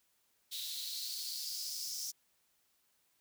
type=noise with high-pass filter sweep; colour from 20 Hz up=white; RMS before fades=-41 dBFS; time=0.51-2.12 s; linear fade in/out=20 ms; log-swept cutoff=3700 to 5600 Hz; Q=5.8; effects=white hiss -75 dBFS RMS until 3.2 s